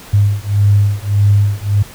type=beating tone pair; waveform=sine; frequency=101 / 102.7 Hz; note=G#2 / G#2; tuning=-48 / -19 cents; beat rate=1.7 Hz; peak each=-12 dBFS; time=0.13-1.83 s; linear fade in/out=10 ms; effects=pink hiss -36 dBFS RMS until 1.94 s